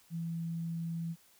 sine tone, 166.4 Hz, E3, 17 cents sharp, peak -34 dBFS, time 0.1-1.16 s, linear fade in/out 50 ms, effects white hiss -64 dBFS RMS until 1.39 s

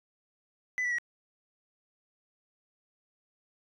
sine tone with pitch steps, 2000 / 1955.4 / 1911.9 Hz, B6 / B6 / A#6, +21 / -18 / +43 cents, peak -25 dBFS, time 0.78-0.984 s, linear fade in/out 0 ms, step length 68 ms, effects tanh soft clip ceiling -27 dBFS

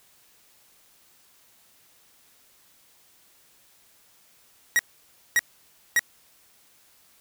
45% pulse tone bursts, 1903 Hz, A#6, 35 cents sharp, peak -17 dBFS, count 3, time 4.76-5.993 s, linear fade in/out 0 ms, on 31 ms, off 570 ms, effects white hiss -59 dBFS RMS until 7.2 s

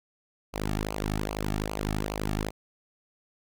sawtooth tone with flanger, 51.9 Hz, G#1, in tune, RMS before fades -31 dBFS, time 0.53-2.51 s, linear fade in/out 20 ms, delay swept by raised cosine 0.54 to 2.04 ms, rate 2.5 Hz, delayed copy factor -0.8, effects none

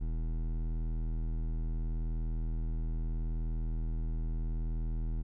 triangle tone with hard clipping, 40.38 Hz, E1, 35 cents flat, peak -33 dBFS, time 0-5.23 s, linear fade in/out 20 ms, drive 17 dB, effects none

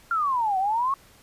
sine exponential two-way sweep, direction down then up, 1407 to 740 to 1120 Hz, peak -21 dBFS, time 0.11-0.94 s, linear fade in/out 2 ms, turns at 0.58 s, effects pink hiss -54 dBFS RMS until 1.22 s + resampled to 32000 Hz

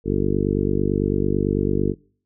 harmonic tone, 49 Hz, G1, in tune, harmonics 1 / 2 / 3 / 4 / 5 / 6 / 7 / 8 / 9, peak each -27 / -27 / -27 / -27 / -27 / -27 / -27 / -27 / -27 dBFS, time 0.04-1.95 s, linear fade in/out 50 ms, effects noise-tail reverb RT60 0.5 s tail -25 dB re dry

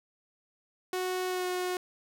sawtooth tone with pitch glide, 368.1 to 363.2 Hz, F#4 to F#4, -9 to -32 cents, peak -26 dBFS, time 0.93-1.77 s, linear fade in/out 2 ms, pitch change -23 cents, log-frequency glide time 1.28-1.46 s, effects none

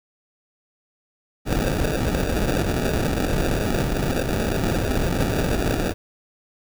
pink noise with sample-and-hold, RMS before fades -22 dBFS, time 1.45-5.94 s, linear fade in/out 50 ms, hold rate 1050 Hz, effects none

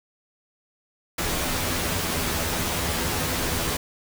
pink noise with comb filter, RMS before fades -26 dBFS, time 1.18-3.77 s, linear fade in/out 5 ms, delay 12 ms, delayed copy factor +0.7, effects none

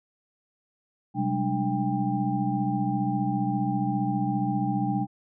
sine tone cluster, 128.4 / 190.6 / 205.5 / 296.9 / 795 Hz, C3 / G3 / G#3 / D4 / G5, -32 / -48 / -18 / +19 / +24 cents, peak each -30 dBFS, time 1.14-5.07 s, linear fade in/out 50 ms, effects none

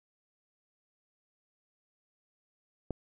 click, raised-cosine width 2 ms, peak -20 dBFS, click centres 2.907 s, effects none

